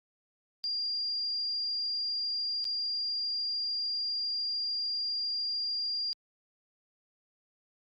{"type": "tone with dropouts", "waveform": "sine", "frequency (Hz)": 4791, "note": "D8", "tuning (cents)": 34, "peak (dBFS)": -30, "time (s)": [0.64, 6.13], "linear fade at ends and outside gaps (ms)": 0, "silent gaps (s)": [2.643, 2.652], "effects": ["Opus 48 kbps"]}